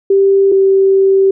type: tone pair in turn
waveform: sine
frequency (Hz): 392 / 387.5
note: G4 / G4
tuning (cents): 0 / -20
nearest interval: unison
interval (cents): 20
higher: first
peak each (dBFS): -6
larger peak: neither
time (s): 0.1-0.52 / 0.52-1.31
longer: second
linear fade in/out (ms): 5
effects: none